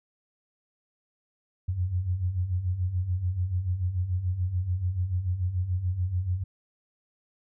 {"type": "beating tone pair", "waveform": "sine", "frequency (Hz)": [86, 92.9], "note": ["F2", "F#2"], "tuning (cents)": [-26, 7], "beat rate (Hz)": 6.9, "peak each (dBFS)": [-32, -26], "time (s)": [1.68, 6.44], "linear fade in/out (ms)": 10, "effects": []}